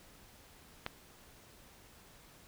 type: click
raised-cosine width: 0.3 ms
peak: -20 dBFS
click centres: 0.864 s
effects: pink hiss -59 dBFS RMS until 2.47 s